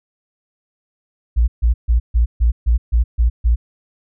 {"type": "tone bursts", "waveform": "sine", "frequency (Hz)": 58.2, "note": "A#1", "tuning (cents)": -2, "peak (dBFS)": -10, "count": 9, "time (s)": [1.36, 3.56], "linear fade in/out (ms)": 20, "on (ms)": 120, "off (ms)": 140, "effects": []}